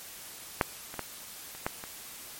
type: clicks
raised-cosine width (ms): 0.5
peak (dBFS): -7 / -25 / -17 / -30 / -13 / -24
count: 6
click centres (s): 0.612 / 0.941 / 0.993 / 1.55 / 1.665 / 1.839
effects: white hiss -45 dBFS RMS until 2.39 s + MP3 64 kbps